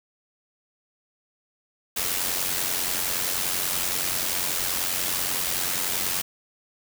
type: noise with amplitude modulation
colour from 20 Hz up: white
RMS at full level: -24 dBFS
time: 1.96-6.22 s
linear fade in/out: 10 ms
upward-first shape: sine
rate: 90.4 Hz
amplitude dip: 55%
effects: none